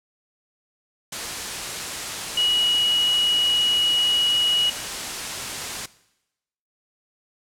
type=tone in noise; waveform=sine; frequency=2912 Hz; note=F#7; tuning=28 cents flat; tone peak=-18 dBFS; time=2.37-4.7 s; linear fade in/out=5 ms; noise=white; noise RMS=-29 dBFS; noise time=1.12-5.86 s; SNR=+8 dB; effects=noise-tail reverb RT60 0.9 s tail -19 dB re dry + low-pass 9000 Hz 12 dB/octave